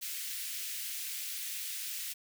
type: high-pass noise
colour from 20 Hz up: white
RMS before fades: -39 dBFS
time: 0.01-2.14 s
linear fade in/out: 20 ms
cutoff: 1900 Hz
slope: 24 dB/octave
effects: none